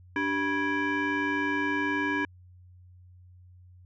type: tone with frequency modulation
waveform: sine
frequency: 975 Hz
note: B5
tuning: 23 cents flat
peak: -24 dBFS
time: 0.16-2.25 s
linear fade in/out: 2 ms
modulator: 683 Hz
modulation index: 1.7
effects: tanh soft clip ceiling -21 dBFS + added 90 Hz sine -50 dBFS peak until 3.85 s